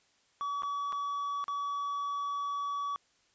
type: tone with dropouts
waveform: triangle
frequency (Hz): 1139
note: C#6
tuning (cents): +47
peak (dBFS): -30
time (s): 0.41-2.96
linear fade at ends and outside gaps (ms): 0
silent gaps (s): 0.622-0.633 / 0.923-0.928 / 1.441-1.481
effects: white hiss -69 dBFS RMS until 3.34 s + resampled to 16000 Hz